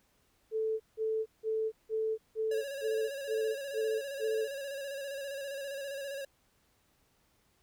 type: tone bursts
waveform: sine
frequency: 440 Hz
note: A4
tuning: in tune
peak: -29 dBFS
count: 9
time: 0.51-4.48 s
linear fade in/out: 50 ms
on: 290 ms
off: 170 ms
type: tone with vibrato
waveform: square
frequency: 554.4 Hz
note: C#5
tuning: in tune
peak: -38 dBFS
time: 2.51-6.25 s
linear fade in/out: 5 ms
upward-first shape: square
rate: 15 Hz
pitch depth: 37 cents each way
effects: pink hiss -71 dBFS RMS until 7.62 s